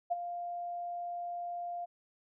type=tone with ADSR envelope; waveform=sine; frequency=699 Hz; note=F5; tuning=1 cent sharp; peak=-26 dBFS; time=0.1-1.86 s; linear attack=20 ms; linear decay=23 ms; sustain=-10 dB; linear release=20 ms; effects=none